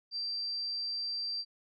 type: tone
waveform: sine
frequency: 4699 Hz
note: D8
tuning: in tune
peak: -33 dBFS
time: 0.11-1.45 s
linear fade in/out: 50 ms
effects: none